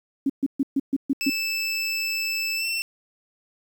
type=tone bursts; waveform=sine; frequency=274.3 Hz; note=C#4; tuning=18 cents flat; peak=-18 dBFS; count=7; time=0.26-1.299 s; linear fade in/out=5 ms; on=37 ms; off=130 ms
type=tone with pitch glide; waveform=25% pulse; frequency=2634 to 2692 Hz; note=E7 to E7; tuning=-2 to +36 cents; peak=-21 dBFS; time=1.21-2.82 s; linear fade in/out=0 ms; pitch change=+38 cents; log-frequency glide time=2.56-2.66 s
effects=9-bit